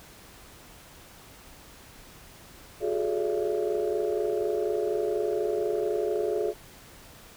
sine tone cluster, 361.8 / 401.7 / 425.8 / 580 / 672 Hz, F#4 / G4 / G#4 / D5 / E5, -39 / +42 / +43 / -22 / +33 cents, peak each -30 / -34 / -27 / -33 / -35 dBFS, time 2.8-6.54 s, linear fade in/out 50 ms, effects tanh soft clip ceiling -17 dBFS + pink hiss -50 dBFS RMS until 7.36 s

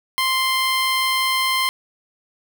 15% pulse tone, 1046.5 Hz, C6, in tune, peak -11 dBFS, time 0.18-1.69 s, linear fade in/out 0 ms, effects none

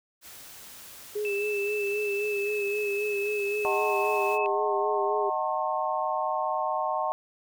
white noise, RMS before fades -46 dBFS, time 0.21-4.39 s, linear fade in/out 50 ms
sine tone with vibrato, 410.6 Hz, G#4, 20 cents flat, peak -27 dBFS, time 1.15-5.3 s, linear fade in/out 10 ms, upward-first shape sine, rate 3.8 Hz, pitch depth 44 cents each way
sine tone with pitch glide, 2637 to 2599 Hz, E7 to E7, 0 to -25 cents, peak -31 dBFS, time 1.25-4.46 s, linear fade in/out 0 ms, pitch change -25 cents, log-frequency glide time 2.17-2.66 s
sine chord, D# diminished seventh, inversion none, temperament just, 622.3 / 746.7 / 896 / 1075.3 Hz, D#5 / F#5 / A5 / C6, 0 / +16 / +31 / +47 cents, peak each -31 dBFS, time 3.65-7.12 s, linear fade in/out 0 ms
effects none

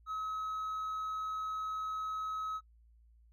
sine tone with hard clipping, 1281 Hz, E6, 50 cents flat, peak -36 dBFS, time 0.06-2.61 s, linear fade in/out 50 ms, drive 2 dB, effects noise-tail reverb RT60 0.1 s tail -26 dB re dry + added 57 Hz sine -60 dBFS peak until 3.32 s

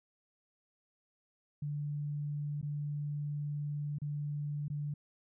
sine tone with dropouts, 146.6 Hz, D3, 3 cents flat, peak -34 dBFS, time 1.62-4.94 s, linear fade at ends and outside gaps 5 ms, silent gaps 2.614-2.627 / 3.985-4.017 / 4.682-4.7 s, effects none

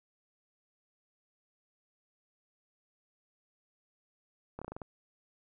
slowing click train, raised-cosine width 1 ms, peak -27 dBFS, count 7, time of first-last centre 4.59-4.818 s, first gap 26 ms, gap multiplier 1.15, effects none

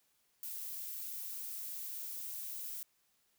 violet noise, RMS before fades -43 dBFS, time 0.43-2.83 s, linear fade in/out 0 ms, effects white hiss -75 dBFS RMS until 3.38 s

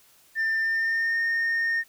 sine tone with pitch glide, 1792 to 1833.9 Hz, A6 to A#6, +31 to -29 cents, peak -20 dBFS, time 0.35-1.84 s, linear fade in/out 50 ms, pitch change +40 cents, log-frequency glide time 0.59-1.19 s, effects tanh soft clip ceiling -21 dBFS + white hiss -58 dBFS RMS until 1.88 s

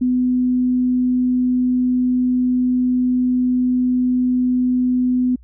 sine tone, 251 Hz, B3, 28 cents sharp, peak -14 dBFS, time 0.01-5.36 s, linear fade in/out 10 ms, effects added 60 Hz sine -42 dBFS peak until 5.43 s

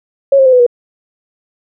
sine tone with pitch steps, 551 / 533.2 / 515.9 / 499.2 / 483 Hz, C#5 / C5 / C5 / B4 / B4, -11 / +33 / -24 / +19 / -39 cents, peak -4 dBFS, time 0.32-0.665 s, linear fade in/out 5 ms, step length 69 ms, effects none

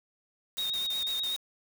white noise bursts, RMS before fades -42 dBFS, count 5, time 0.57-1.364 s, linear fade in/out 0 ms, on 130 ms, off 36 ms
sine tone with vibrato, 3722 Hz, A#7, 3 cents flat, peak -29 dBFS, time 0.58-1.36 s, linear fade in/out 2 ms, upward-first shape triangle, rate 8.2 Hz, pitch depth 38 cents each way
effects none

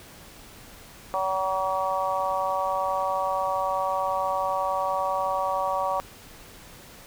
harmonic tone, 189.5 Hz, F#3, 42 cents sharp, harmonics 3 / 4 / 5 / 6, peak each -29 / -29 / -29 / -29 dBFS, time 1.14-6 s, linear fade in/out 0 ms, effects pink hiss -47 dBFS RMS until 7.06 s

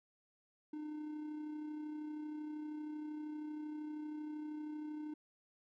triangle tone with amplitude modulation, 303 Hz, D#4, 46 cents flat, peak -38 dBFS, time 0.73-5.14 s, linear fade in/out 5 ms, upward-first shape sine, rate 32.8 Hz, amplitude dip 35%, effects none

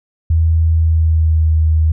sine tone with pitch glide, 81.2 to 79.12 Hz, E2 to D#2, -26 to +30 cents, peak -9 dBFS, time 0.3-1.92 s, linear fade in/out 5 ms, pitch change -44 cents, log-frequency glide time 0.72-1.52 s, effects none

